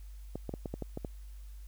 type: clicks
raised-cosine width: 2 ms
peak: -23 dBFS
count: 8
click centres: 0.356 / 0.493 / 0.539 / 0.658 / 0.74 / 0.823 / 0.974 / 1.048 s
effects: added 50 Hz sine -44 dBFS peak until 1.67 s + white hiss -65 dBFS RMS until 1.67 s